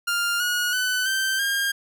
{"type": "tone with pitch steps", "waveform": "sawtooth", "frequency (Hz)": [1400, 1450.2, 1502.2, 1556.1, 1611.9], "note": ["F6", "F#6", "F#6", "G6", "G6"], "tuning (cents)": [4, -35, 26, -13, 48], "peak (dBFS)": -18, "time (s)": [0.07, 1.72], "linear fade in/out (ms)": 10, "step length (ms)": 330, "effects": []}